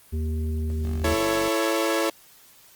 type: harmonic tone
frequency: 78.2 Hz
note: D#2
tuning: 9 cents sharp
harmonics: 1 / 3 / 5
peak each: -24 / -34 / -38 dBFS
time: 0.12-1.15 s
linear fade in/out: 20 ms
type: tone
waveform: 10% pulse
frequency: 47.86 Hz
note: G1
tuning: 41 cents flat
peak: -29 dBFS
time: 0.85-1.48 s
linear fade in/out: 0 ms
type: chord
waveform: sawtooth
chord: A major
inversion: second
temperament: equal with one note detuned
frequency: 333.3 / 440 / 554.4 Hz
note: E4 / A4 / C#5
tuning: +19 / 0 / 0 cents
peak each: -21 / -24 / -22 dBFS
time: 1.04-2.1 s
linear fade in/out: 5 ms
effects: white hiss -53 dBFS RMS until 2.75 s + Opus 24 kbps